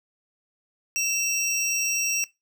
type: tone pair together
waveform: square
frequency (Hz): 2675 / 5668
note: E7 / F8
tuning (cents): +25 / +25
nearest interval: octave + minor second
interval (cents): 1300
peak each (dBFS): -28 / -26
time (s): 0.96-2.24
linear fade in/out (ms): 0
effects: noise-tail reverb RT60 0.2 s tail -20 dB re dry